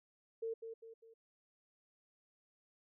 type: tone with echo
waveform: sine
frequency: 452.5 Hz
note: A4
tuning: 48 cents sharp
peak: -37 dBFS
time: 0.42-0.54 s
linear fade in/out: 10 ms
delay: 200 ms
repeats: 3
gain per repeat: -7 dB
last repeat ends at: 1.14 s
effects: none